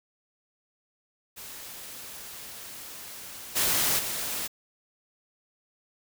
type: noise with level steps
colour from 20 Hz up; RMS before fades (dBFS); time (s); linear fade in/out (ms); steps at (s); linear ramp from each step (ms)
white; -42 / -25 / -32; 1.36-4.48; 20; 3.55 / 3.98; 20
effects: none